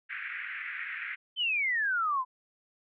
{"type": "band-pass noise", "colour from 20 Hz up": "white", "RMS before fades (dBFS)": -38, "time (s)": [0.09, 1.16], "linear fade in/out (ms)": 20, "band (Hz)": [1500, 2300], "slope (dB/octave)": 48}
{"type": "exponential sweep", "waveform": "sine", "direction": "down", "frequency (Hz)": [3128, 987.8], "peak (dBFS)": -26, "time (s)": [1.36, 2.25], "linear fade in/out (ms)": 50}
{"effects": []}